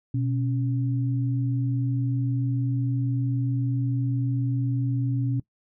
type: tone pair together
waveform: sine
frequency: 123.81 / 277.2 Hz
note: B2 / C#4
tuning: +5 / 0 cents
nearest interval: octave + major second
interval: 1395 cents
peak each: -23 / -30 dBFS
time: 0.14-5.4 s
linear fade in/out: 5 ms
effects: noise-tail reverb RT60 0.1 s tail -21 dB re dry